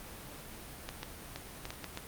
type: clicks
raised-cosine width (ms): 0.2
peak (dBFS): -21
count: 7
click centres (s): 0.89 / 1.031 / 1.36 / 1.654 / 1.705 / 1.843 / 1.974
effects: pink hiss -47 dBFS RMS until 2.07 s + Opus 32 kbps